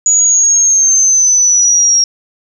sine linear sweep, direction down, 6850 to 5590 Hz, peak -6 dBFS, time 0.06-2.04 s, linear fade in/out 2 ms, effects 8-bit

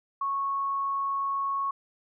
sine tone, 1103 Hz, C#6, 9 cents flat, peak -26 dBFS, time 0.21-1.71 s, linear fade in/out 5 ms, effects none

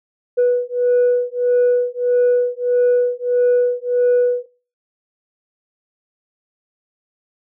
sine beating tone pair, 489.8 / 491.4 Hz, B4 / B4, -14 / -9 cents, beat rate 1.6 Hz, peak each -15 dBFS, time 0.37-4.46 s, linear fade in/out 20 ms, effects noise-tail reverb RT60 0.4 s tail -24 dB re dry + tanh soft clip ceiling -9 dBFS

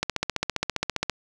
click train, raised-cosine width 0.2 ms, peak -7 dBFS, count 17, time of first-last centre 0.03-1.097 s, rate 15 Hz, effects none

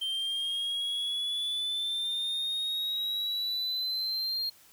triangle exponential sweep, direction up, 3136 to 4227 Hz, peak -28 dBFS, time 0.01-4.5 s, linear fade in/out 10 ms, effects white hiss -58 dBFS RMS until 4.72 s

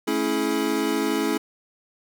square chord, A major seventh, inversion none, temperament equal with one note detuned, 220 / 277.2 / 329.6 / 424.3 Hz, A3 / C#4 / E4 / G#4, 0 / 0 / 0 / +37 cents, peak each -31 / -27 / -27 / -28 dBFS, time 0.07-1.38 s, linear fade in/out 10 ms, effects none

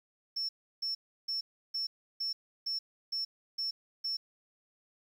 sine tone bursts, 5400 Hz, E8, 41 cents sharp, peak -30 dBFS, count 9, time 0.36-4.17 s, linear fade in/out 10 ms, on 130 ms, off 330 ms, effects tanh soft clip ceiling -29 dBFS + 10-bit

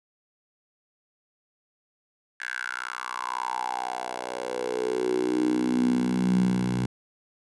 10% pulse tone with high-pass filter sweep, 62 Hz, B1, 7 cents sharp, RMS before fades -27 dBFS, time 2.4-6.86 s, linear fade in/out 5 ms, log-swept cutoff 1700 to 140 Hz, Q 6.9, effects resampled to 24000 Hz

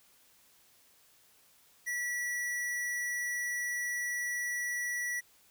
square tone, 1946 Hz, B6, 26 cents flat, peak -33 dBFS, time 1.86-5.21 s, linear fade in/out 20 ms, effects white hiss -64 dBFS RMS until 5.5 s

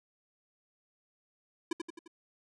square tone with echo, 334.6 Hz, E4, 26 cents sharp, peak -30 dBFS, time 1.71-1.73 s, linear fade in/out 5 ms, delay 87 ms, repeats 4, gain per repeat -5 dB, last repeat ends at 2.078 s, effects resampled to 22050 Hz

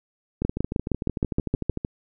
two click trains, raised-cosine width 3 ms, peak -9 / -14 dBFS, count 9 / 20, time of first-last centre 0.45-1.696 / 0.42-1.849 s, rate 6.42 / 13.3 Hz, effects none

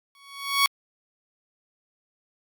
15% pulse tone with exponential growth, 1116 Hz, C#6, 11 cents sharp, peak -9 dBFS, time 0.15-0.66 s, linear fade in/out 1 ms, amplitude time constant 110 ms, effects Opus 48 kbps

